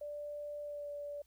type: tone with pitch glide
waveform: sine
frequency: 587.3 to 579.9 Hz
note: D5 to D5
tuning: 0 to -22 cents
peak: -40 dBFS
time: 0.01-1.22 s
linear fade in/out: 5 ms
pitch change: -22 cents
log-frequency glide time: 0.62-0.9 s
effects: added 60 Hz sine -70 dBFS peak until 1.26 s + white hiss -75 dBFS RMS until 1.26 s